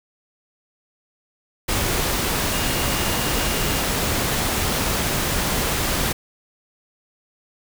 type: tone in noise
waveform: sine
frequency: 2832 Hz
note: F7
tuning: 23 cents sharp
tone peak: -33 dBFS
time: 2.52-3.82 s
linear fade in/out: 10 ms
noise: pink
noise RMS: -22 dBFS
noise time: 1.68-6.13 s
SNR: -14 dB
effects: none